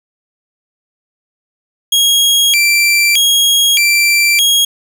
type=tone with vibrato; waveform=sawtooth; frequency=2778 Hz; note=F7; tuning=10 cents flat; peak=-5 dBFS; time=1.92-4.65 s; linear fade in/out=5 ms; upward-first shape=square; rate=0.81 Hz; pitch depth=290 cents each way; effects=none